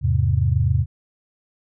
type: chord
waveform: sine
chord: E augmented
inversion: none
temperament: equal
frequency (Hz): 82.41 / 103.83 / 130.81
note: E2 / G#2 / B#2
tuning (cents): 0 / 0 / 0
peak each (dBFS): -20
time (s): 0.01-0.86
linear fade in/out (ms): 50
effects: none